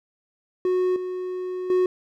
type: tone with level steps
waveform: triangle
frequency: 366.5 Hz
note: F#4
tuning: 16 cents flat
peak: -17 / -25 / -15 dBFS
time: 0.65-1.86 s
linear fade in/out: 2 ms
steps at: 0.96 / 1.7 s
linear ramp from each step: 2 ms
effects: none